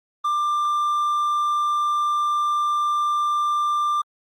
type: tone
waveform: triangle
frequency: 1188 Hz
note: D6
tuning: 20 cents sharp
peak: -17 dBFS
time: 0.24-4.02 s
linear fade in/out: 10 ms
effects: Opus 24 kbps